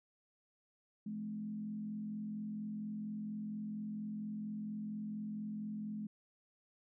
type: tone with frequency modulation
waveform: sine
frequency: 212 Hz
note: G#3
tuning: 36 cents sharp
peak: -39 dBFS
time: 1.06-6.07 s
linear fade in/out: 5 ms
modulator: 44.3 Hz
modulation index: 0.51
effects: none